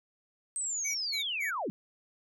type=linear sweep; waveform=sine; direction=down; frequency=8372 to 155.56 Hz; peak=-31 dBFS; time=0.56-1.7 s; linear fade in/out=0 ms
type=tone bursts; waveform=square; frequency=2260 Hz; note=C#7; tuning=33 cents sharp; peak=-35 dBFS; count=3; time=0.84-1.51 s; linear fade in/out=20 ms; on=110 ms; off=170 ms
effects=none